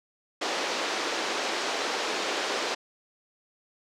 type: band-pass noise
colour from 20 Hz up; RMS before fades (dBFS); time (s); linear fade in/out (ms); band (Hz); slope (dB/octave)
pink; -30; 0.41-2.75; 10; 330 to 6100; 24
effects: none